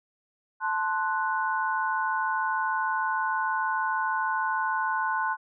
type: chord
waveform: sine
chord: F# diminished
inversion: first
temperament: equal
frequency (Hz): 880 / 1046.5 / 1480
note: A5 / C6 / F#6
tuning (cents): 0 / 0 / 0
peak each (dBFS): -29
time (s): 0.6-5.37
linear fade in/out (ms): 50
effects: none